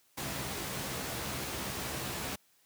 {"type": "noise with comb filter", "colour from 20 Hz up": "pink", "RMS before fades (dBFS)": -37, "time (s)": [0.17, 2.36], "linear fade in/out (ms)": 10, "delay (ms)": 15, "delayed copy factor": 0.5, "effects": ["white hiss -68 dBFS RMS until 2.65 s", "high-pass 80 Hz 12 dB/octave"]}